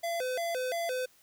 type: tone with vibrato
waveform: square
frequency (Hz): 587.3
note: D5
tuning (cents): 0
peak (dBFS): -31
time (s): 0.03-1.06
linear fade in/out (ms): 10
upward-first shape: square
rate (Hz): 2.9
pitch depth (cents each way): 250
effects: white hiss -63 dBFS RMS until 1.22 s